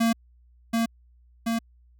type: tone with echo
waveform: square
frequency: 228.9 Hz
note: A#3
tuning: 31 cents flat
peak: -20 dBFS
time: 0-0.13 s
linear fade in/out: 10 ms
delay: 730 ms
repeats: 2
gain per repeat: -2 dB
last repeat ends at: 1.59 s
effects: added 60 Hz sine -54 dBFS peak until 1.99 s

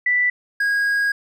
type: tone pair in turn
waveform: sine / triangle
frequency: 1975.5 / 1640.6 Hz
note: B6 / G#6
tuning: 0 / -22 cents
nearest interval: minor third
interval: 322 cents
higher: first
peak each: -15 dBFS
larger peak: neither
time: 0.06-0.3 / 0.6-1.12 s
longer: second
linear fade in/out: 5 ms
effects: none

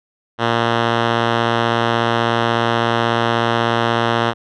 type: tone with low-pass filter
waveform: 5% pulse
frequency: 116.4 Hz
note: A#2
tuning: 2 cents flat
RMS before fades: -17 dBFS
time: 0.38-4.34 s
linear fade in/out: 50 ms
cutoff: 2900 Hz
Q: 1.3
effects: none

